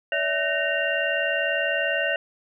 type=tone cluster; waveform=sine; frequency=573 / 653 / 1516 / 1851 / 2782 Hz; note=D5 / E5 / F#6 / A#6 / F7; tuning=-43 / -17 / +42 / -13 / -7 cents; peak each=-28 dBFS; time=0.12-2.16 s; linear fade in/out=2 ms; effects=none